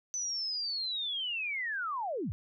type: linear sweep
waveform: sine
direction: down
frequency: 6070 to 64.2 Hz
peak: -32 dBFS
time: 0.14-2.32 s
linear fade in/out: 0 ms
effects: none